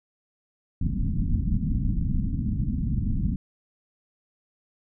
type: low-pass noise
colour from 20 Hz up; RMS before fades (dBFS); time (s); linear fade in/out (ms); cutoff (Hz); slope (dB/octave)
pink; -25; 0.81-3.36; 5; 250; 48
effects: none